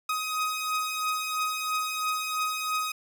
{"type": "beating tone pair", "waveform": "sawtooth", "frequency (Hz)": [1255, 1258], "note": ["D#6", "D#6"], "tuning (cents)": [15, 19], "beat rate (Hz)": 3, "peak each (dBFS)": [-30, -25], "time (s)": [0.09, 2.92], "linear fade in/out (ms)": 5, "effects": []}